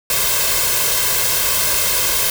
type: noise with comb filter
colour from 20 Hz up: white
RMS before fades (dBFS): -17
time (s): 0.1-2.3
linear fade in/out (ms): 2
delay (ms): 1.9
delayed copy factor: +0.75
effects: none